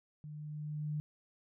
sine tone with level ramp, 150.6 Hz, D3, 44 cents sharp, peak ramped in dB -44 to -33 dBFS, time 0.24-1 s, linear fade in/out 0 ms, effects none

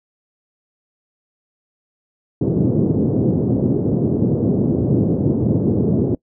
pink band-pass noise, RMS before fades -17 dBFS, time 2.41-6.15 s, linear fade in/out 2 ms, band 110 to 410 Hz, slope 24 dB/octave, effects noise-tail reverb RT60 0.1 s tail -23 dB re dry

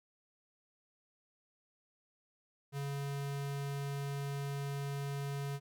square tone, 140.5 Hz, C#3, 24 cents sharp, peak -37 dBFS, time 2.72-5.6 s, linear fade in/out 50 ms, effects none

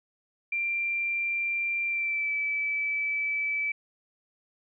sine tone with pitch glide, 2369 to 2307 Hz, D7 to D7, +14 to -31 cents, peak -26 dBFS, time 0.52-3.72 s, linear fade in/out 5 ms, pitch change -45 cents, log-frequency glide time 1.85-2.33 s, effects none

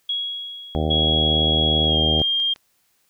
sine tone with exponential decay, 3322 Hz, G#7, in tune, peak -20 dBFS, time 0.09-1.57 s, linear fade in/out 5 ms, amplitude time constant 320 ms
harmonic tone, 77.78 Hz, D#2, in tune, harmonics 1 / 2 / 3 / 4 / 5 / 6 / 7 / 8 / 9 / 10, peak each -23 / -26 / -28 / -29 / -30 / -31 / -31 / -32 / -33 / -33 dBFS, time 0.75-2.22 s, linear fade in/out 0 ms
sine tone with pitch glide, 3322 to 3211 Hz, G#7 to G7, 0 to +41 cents, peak -18 dBFS, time 0.9-2.54 s, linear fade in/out 10 ms, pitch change -59 cents, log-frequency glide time 1.85-1.98 s
clicks, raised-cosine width 0.2 ms, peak -32 / -25 / -27 / -26 dBFS, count 4, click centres 1.843 / 2.197 / 2.4 / 2.561 s
effects white hiss -65 dBFS RMS until 3.09 s

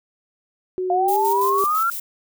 sine tone with pitch glide, 369.1 to 397.9 Hz, F#4 to G4, -4 to +26 cents, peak -21 dBFS, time 0.78-1.64 s, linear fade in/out 0 ms, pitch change +130 cents, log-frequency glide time 1.06-1.17 s
sine exponential sweep, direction up, 698.5 to 1399 Hz, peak -17 dBFS, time 0.9-1.9 s, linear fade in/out 2 ms
violet noise with tremolo, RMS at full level -29 dBFS, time 1.08-2 s, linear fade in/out 5 ms, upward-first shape square, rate 6 Hz, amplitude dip 55%
effects none

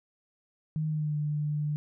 sine tone with pitch glide, 155.56 to 149.14 Hz, D#3 to D3, 0 to +27 cents, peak -27 dBFS, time 0.76-1.76 s, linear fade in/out 0 ms, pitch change -73 cents, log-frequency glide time 0.87-1.15 s, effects none

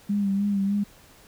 sine tone with vibrato, 200 Hz, G3, 35 cents sharp, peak -21 dBFS, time 0.09-0.84 s, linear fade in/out 10 ms, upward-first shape sine, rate 3.3 Hz, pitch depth 41 cents each way, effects pink hiss -53 dBFS RMS until 1.27 s

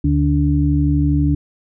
harmonic tone, 72.3 Hz, D2, 27 cents flat, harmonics 1 / 2 / 4, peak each -17 / -17 / -17 dBFS, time 0.04-1.35 s, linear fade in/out 5 ms, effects none

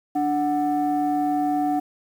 sine tone pair together, 293.9 / 740 Hz, D4 / F#5, +1 / 0 cents, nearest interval octave + major third, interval 1599 cents, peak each -21 dBFS, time 0.15-1.8 s, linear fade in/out 10 ms, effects tanh soft clip ceiling -15 dBFS + 8-bit

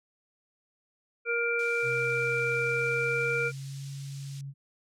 harmonic tone, 470.3 Hz, A#4, 15 cents sharp, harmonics 1 / 3 / 5, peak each -30 / -30 / -30 dBFS, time 1.25-3.52 s, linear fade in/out 50 ms
pink high-pass noise, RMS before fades -48 dBFS, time 1.59-4.41 s, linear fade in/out 2 ms, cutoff 4300 Hz, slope 12 dB/octave
sine tone with pitch glide, 128.6 to 138.63 Hz, C3 to C#3, -30 to 0 cents, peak -36 dBFS, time 1.82-4.54 s, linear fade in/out 50 ms, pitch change +130 cents, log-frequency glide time 2.57-3.88 s
effects low-pass 8000 Hz 12 dB/octave

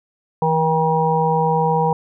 harmonic tone with a mistuned harmonic, 159.3 Hz, D#3, 41 cents sharp, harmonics 1 / 3 / 5 / 6, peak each -20 / -20 / -20 / -20 dBFS, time 0.42-1.93 s, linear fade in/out 2 ms, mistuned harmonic 1, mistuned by +34 cents, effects none

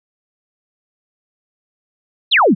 sine exponential sweep, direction down, 4346 to 156.7 Hz, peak -8 dBFS, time 2.31-2.55 s, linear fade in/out 20 ms, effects none

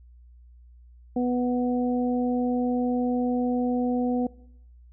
harmonic tone, 246.9 Hz, B3, in tune, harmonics 1 / 2 / 3, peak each -23 / -29 / -33 dBFS, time 1.16-4.27 s, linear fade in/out 5 ms, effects noise-tail reverb RT60 0.8 s tail -22 dB re dry + added 60 Hz sine -48 dBFS peak until 4.92 s

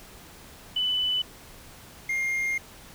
sine / triangle tone pair in turn, 2994 / 2121 Hz, F#7 / C7, +20 / +23 cents, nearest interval tritone, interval 597 cents, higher first, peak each -23 dBFS, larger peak neither, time 0.76-1.22 / 2.09-2.58 s, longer second, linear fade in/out 5 ms, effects pink hiss -48 dBFS RMS until 2.94 s

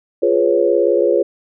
sine chord, C# dominant seventh, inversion first, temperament equal with one note detuned, 349.2 / 415.3 / 493.9 / 552.4 Hz, E#4 / G#4 / B4 / C#5, 0 / 0 / 0 / -6 cents, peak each -17 dBFS, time 0.22-1.23 s, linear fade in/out 10 ms, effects none

